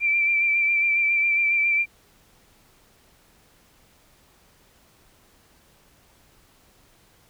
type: tone with vibrato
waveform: sine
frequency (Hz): 2349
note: D7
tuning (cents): 0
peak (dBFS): -18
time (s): 0-1.86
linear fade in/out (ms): 50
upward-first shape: sine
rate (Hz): 7.3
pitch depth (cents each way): 28
effects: pink hiss -58 dBFS RMS until 7.29 s

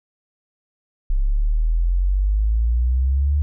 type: exponential sweep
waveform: sine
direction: up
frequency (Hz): 32.92 to 74.4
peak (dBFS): -15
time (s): 1.1-3.42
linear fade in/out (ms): 0
effects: none

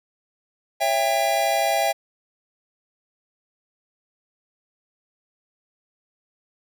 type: chord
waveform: square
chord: C# diminished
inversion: none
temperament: just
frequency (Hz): 554.4 / 665.2 / 798.3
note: C#5 / E5 / G5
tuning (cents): 0 / +16 / +31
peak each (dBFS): -29 / -23 / -23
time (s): 0.8-1.93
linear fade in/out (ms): 20
effects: none

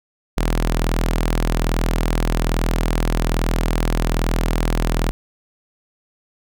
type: tone with notch filter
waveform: sawtooth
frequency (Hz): 41.2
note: E1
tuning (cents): 0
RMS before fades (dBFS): -19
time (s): 0.37-5.11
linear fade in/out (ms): 0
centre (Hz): 84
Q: 1.1
effects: none

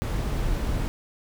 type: noise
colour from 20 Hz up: brown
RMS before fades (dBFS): -26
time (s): 0.02-0.88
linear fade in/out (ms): 0
effects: none

